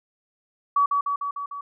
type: tone with echo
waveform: sine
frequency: 1137 Hz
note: C#6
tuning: 44 cents sharp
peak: -16 dBFS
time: 0.76-0.86 s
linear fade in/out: 5 ms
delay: 150 ms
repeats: 5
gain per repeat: -3 dB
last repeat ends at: 1.61 s
effects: none